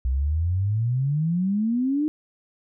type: exponential sweep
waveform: sine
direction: up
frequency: 61.7 to 311.1 Hz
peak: -20 dBFS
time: 0.05-2.08 s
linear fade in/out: 0 ms
effects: none